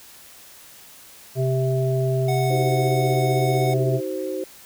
harmonic tone, 130.81 Hz, C3, in tune, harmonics 1 / 3 / 5, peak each -20 / -25 / -27 dBFS, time 1.35-4.01 s, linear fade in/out 50 ms
square tone, 736 Hz, F#5, 9 cents flat, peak -26 dBFS, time 2.28-3.74 s, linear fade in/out 5 ms
sine chord, C diminished, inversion first, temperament just, 314 / 376.7 / 523.3 Hz, Eb4 / Gb4 / C5, +16 / +31 / 0 cents, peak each -31 / -28 / -29 dBFS, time 2.5-4.44 s, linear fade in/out 2 ms
effects white hiss -46 dBFS RMS until 4.65 s

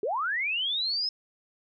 sine linear sweep, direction up, 372.2 to 5190 Hz, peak -26 dBFS, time 0.03-1.09 s, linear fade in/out 2 ms, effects none

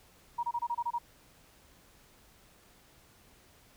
sine tone bursts, 949 Hz, A#5, 31 cents sharp, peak -29 dBFS, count 8, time 0.38-0.986 s, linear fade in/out 10 ms, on 53 ms, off 26 ms, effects pink hiss -61 dBFS RMS until 3.76 s

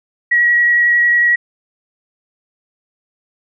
sine tone with vibrato, 1914 Hz, A#6, 45 cents sharp, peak -9 dBFS, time 0.31-1.36 s, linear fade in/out 10 ms, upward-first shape triangle, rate 11 Hz, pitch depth 14 cents each way, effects none

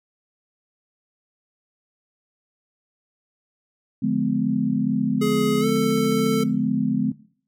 sine chord, D diminished seventh, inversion none, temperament just, 146.83 / 176.2 / 211.4 / 253.7 Hz, D3 / F3 / Ab3 / Cb4, 0 / +16 / +31 / +47 cents, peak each -28 / -28 / -22 / -23 dBFS, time 4.02-7.12 s, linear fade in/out 10 ms
square tone with pitch glide, 420.1 to 443 Hz, G#4 to A4, +20 to +12 cents, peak -22 dBFS, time 5.21-6.44 s, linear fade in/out 10 ms, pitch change +92 cents, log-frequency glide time 5.6-5.66 s
effects noise-tail reverb RT60 0.5 s tail -18 dB re dry

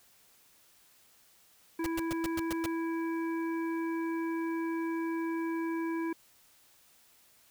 harmonic tone, 329.6 Hz, E4, in tune, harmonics 1 / 3 / 5 / 7, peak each -31 / -41 / -45 / -48 dBFS, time 1.79-6.13 s, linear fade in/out 5 ms
pink noise bursts, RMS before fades -37 dBFS, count 7, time 1.84-2.661 s, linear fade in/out 2 ms, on 23 ms, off 110 ms
effects white hiss -63 dBFS RMS until 7.5 s

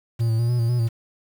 triangle tone with pitch steps, 115.6 / 112.3 / 117.7 / 121.9 / 115.8 / 122.1 / 114.9 Hz, A#2 / A2 / A#2 / B2 / A#2 / B2 / A#2, -14 / +36 / +17 / -22 / -11 / -19 / -25 cents, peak -16 dBFS, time 0.19-0.89 s, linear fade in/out 20 ms, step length 100 ms, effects 7-bit

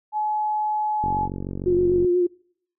sine tone, 851 Hz, G#5, 42 cents sharp, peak -21 dBFS, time 0.12-1.29 s, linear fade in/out 50 ms
click train, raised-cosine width 3 ms, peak -17 dBFS, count 48, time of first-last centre 1.04-2.046 s, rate 46.7 Hz
sine tone with vibrato, 356.1 Hz, F4, 34 cents sharp, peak -16 dBFS, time 1.66-2.27 s, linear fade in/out 10 ms, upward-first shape sine, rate 8.2 Hz, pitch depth 28 cents each way
effects noise-tail reverb RT60 0.6 s tail -24 dB re dry

